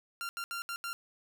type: tone bursts at uneven times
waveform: sawtooth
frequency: 1384 Hz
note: F6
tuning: 16 cents flat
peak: -32 dBFS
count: 5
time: 0.21-0.29 / 0.37-0.44 / 0.51-0.62 / 0.69-0.76 / 0.84-0.93 s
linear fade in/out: 0 ms
effects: none